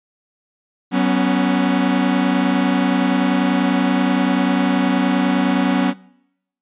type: chord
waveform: 45% pulse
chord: F# suspended fourth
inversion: none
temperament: equal with one note detuned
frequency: 187.91 / 246.9 / 277.2 Hz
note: F#3 / B3 / C#4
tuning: +27 / 0 / 0 cents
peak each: -19 dBFS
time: 0.91-5.94 s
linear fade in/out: 50 ms
effects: noise-tail reverb RT60 0.8 s tail -23 dB re dry + resampled to 8000 Hz